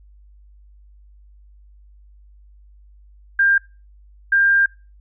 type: tone pair in turn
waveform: sine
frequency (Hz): 1597 / 1597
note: G6 / G6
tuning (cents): +32 / +32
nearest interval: unison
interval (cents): 0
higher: neither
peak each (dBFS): -12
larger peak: neither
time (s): 3.39-3.58 / 4.32-4.66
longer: second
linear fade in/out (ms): 5
effects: noise-tail reverb RT60 0.3 s tail -23 dB re dry + added 50 Hz sine -45 dBFS peak until 5 s